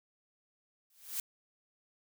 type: noise with exponential growth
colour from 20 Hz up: blue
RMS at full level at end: -33 dBFS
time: 0.9-1.2 s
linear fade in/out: 2 ms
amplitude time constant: 65 ms
effects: none